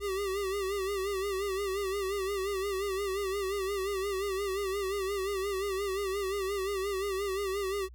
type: tone with vibrato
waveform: square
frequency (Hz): 392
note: G4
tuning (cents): 0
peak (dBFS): -31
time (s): 0-7.89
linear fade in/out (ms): 50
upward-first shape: sine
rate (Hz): 5.7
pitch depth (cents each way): 77
effects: added 60 Hz sine -47 dBFS peak until 7.94 s